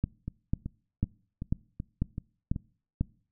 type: two click trains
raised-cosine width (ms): 5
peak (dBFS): -14 / -22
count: 7 / 7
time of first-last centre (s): 0.04-3.01 / 0.28-2.561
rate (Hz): 2.02 / 2.63
effects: noise-tail reverb RT60 0.5 s tail -24 dB re dry